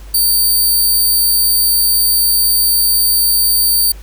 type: tone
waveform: 5% pulse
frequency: 4602 Hz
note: D8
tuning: 36 cents flat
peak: -3 dBFS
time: 0.14-3.92 s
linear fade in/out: 5 ms
effects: added 50 Hz sine -30 dBFS peak until 4.02 s + pink hiss -43 dBFS RMS until 4.02 s